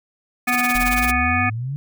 white noise with tremolo, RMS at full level -25 dBFS, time 0.47-1.12 s, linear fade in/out 20 ms, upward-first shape sine, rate 18 Hz, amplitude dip 85%
harmonic tone, 246.9 Hz, B3, in tune, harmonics 1 / 3 / 5 / 7 / 9 / 10, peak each -24 / -24 / -24 / -24 / -24 / -24 dBFS, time 0.47-1.5 s, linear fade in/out 10 ms
sine exponential sweep, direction up, 41.2 to 146.83 Hz, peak -23 dBFS, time 0.75-1.76 s, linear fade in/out 0 ms
effects none

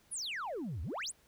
sine exponential two-way sweep, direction down then up, 11175 to 70.1 to 11175 Hz, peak -34 dBFS, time 0.11-1.12 s, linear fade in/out 20 ms, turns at 0.82 s, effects tanh soft clip ceiling -35 dBFS + pink hiss -67 dBFS RMS until 1.27 s

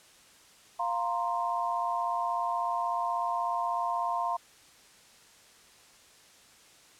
sine chord, F suspended fourth, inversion none, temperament just, 698.5 / 931.3 / 1047.7 Hz, F5 / Bb5 / C6, 0 / -2 / +2 cents, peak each -32 dBFS, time 0.79-4.37 s, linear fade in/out 10 ms, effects white hiss -57 dBFS RMS until 6.99 s + low-pass 9000 Hz 12 dB/octave

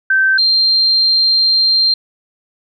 sine tone pair in turn, 1551 / 4173 Hz, G6 / C8, -19 / -5 cents, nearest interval octave + perfect fourth, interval 1714 cents, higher second, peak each -9 dBFS, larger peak neither, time 0.1-0.38 / 0.38-1.94 s, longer second, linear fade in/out 5 ms, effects none

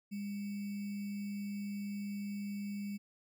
sine tone with sample-and-hold, 202.7 Hz, G#3, 42 cents flat, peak -37 dBFS, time 0.11-2.98 s, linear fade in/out 20 ms, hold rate 2450 Hz, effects none

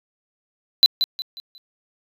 triangle tone with echo, 4015 Hz, B7, 28 cents sharp, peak -6 dBFS, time 0.83-0.86 s, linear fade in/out 0 ms, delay 180 ms, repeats 4, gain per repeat -9 dB, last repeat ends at 1.58 s, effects tanh soft clip ceiling -2 dBFS

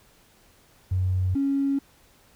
triangle tone pair in turn, 92.5 / 276.7 Hz, F#2 / C#4, 0 / -3 cents, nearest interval octave + perfect fifth, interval 1897 cents, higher second, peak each -17 dBFS, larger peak neither, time 0.91-1.35 / 1.35-1.79 s, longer neither, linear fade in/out 10 ms, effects tanh soft clip ceiling -19 dBFS + pink hiss -58 dBFS RMS until 2.35 s

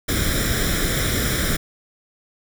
pink noise with comb filter, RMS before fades -21 dBFS, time 0.08-1.57 s, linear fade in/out 10 ms, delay 0.55 ms, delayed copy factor +0.8, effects none

